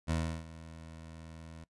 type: tone with ADSR envelope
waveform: 20% pulse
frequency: 81.1 Hz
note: E2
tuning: 28 cents flat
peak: -24 dBFS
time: 0.07-1.64 s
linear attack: 34 ms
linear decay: 330 ms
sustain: -18 dB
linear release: 4 ms
effects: noise-tail reverb RT60 0.1 s tail -20 dB re dry + resampled to 24000 Hz